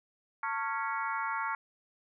harmonic tone with a mistuned harmonic, 277.2 Hz, C#4, in tune, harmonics 3 / 4 / 5 / 6 / 7 / 8, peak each -36 / -36 / -36 / -42 / -44 / -43 dBFS, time 0.43-1.55 s, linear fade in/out 2 ms, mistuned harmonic 3, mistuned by +130 cents, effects none

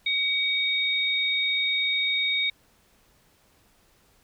sine tone pair together, 2264 / 3717 Hz, C#7 / A#7, +36 / -6 cents, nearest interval major sixth, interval 858 cents, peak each -25 dBFS, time 0.06-2.5 s, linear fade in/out 5 ms, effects pink hiss -62 dBFS RMS until 4.23 s

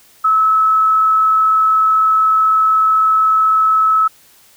sine tone with frequency modulation, 1297 Hz, E6, 28 cents flat, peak -9 dBFS, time 0.24-4.08 s, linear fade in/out 10 ms, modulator 36 Hz, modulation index 0.31, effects white hiss -48 dBFS RMS until 4.56 s

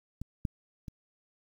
clicks, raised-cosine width 5 ms, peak -25 / -18 / -28 dBFS, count 3, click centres 0.216 / 0.452 / 0.882 s, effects 9-bit

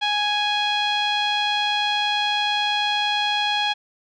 sawtooth tone with low-pass filter, 831 Hz, G#5, 1 cent sharp, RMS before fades -22 dBFS, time 0.01-3.74 s, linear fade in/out 20 ms, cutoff 3500 Hz, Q 4.4, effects none

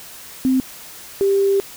sine tone pair in turn, 260.3 / 394.1 Hz, C4 / G4, -9 / +9 cents, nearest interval perfect fifth, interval 718 cents, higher second, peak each -13 dBFS, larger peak neither, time 0.45-0.6 / 1.21-1.6 s, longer second, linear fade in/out 0 ms, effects white hiss -38 dBFS RMS until 1.76 s

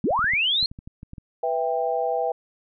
sine linear sweep, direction up, 155.56 to 4299 Hz, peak -19 dBFS, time 0.04-0.66 s, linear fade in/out 2 ms
clicks, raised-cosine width 5 ms, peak -26 dBFS, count 11, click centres 0.107 / 0.192 / 0.243 / 0.336 / 0.628 / 0.715 / 0.789 / 0.875 / 1.031 / 1.134 / 1.182 s
sine chord, E minor, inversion second, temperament just, 494.4 / 659.3 / 791.1 Hz, B4 / E5 / G5, +2 / 0 / +16 cents, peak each -26 dBFS, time 1.43-2.32 s, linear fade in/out 5 ms
effects none

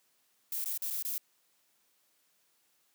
violet noise with dropouts, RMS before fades -35 dBFS, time 0.52-1.18 s, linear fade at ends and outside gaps 2 ms, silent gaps 0.643-0.658 / 0.777-0.82 / 0.903-0.907 / 1.026-1.049 s, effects white hiss -72 dBFS RMS until 2.94 s + high-pass 150 Hz 12 dB/octave

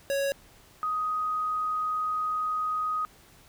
square / sine tone pair in turn, 554.4 / 1251.1 Hz, C#5 / D#6, 0 / +9 cents, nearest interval octave + major second, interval 1409 cents, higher second, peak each -26 dBFS, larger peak neither, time 0.1-0.32 / 0.83-3.05 s, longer second, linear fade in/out 0 ms, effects pink hiss -56 dBFS RMS until 3.48 s

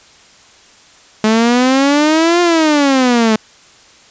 sawtooth exponential two-way sweep, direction up then down, 214.2 to 353.5 to 214.2 Hz, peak -5 dBFS, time 1.24-3.36 s, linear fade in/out 2 ms, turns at 2.41 s, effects white hiss -44 dBFS RMS until 4.1 s + resampled to 16000 Hz

